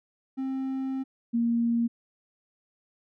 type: tone pair in turn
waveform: triangle / sine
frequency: 265.3 / 233.8 Hz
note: C4 / A#3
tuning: +24 / +5 cents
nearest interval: major second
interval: 219 cents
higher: first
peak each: -26 / -22 dBFS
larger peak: second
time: 0.37-1.04 / 1.33-1.88 s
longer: first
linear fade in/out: 20 ms
effects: none